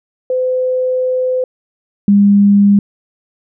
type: tone pair in turn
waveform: sine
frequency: 510 / 201.9 Hz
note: C5 / G#3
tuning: -44 / -49 cents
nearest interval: octave + major third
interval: 1605 cents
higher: first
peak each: -12 / -5 dBFS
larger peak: second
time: 0.3-1.44 / 2.08-2.79 s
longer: first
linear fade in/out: 2 ms
effects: none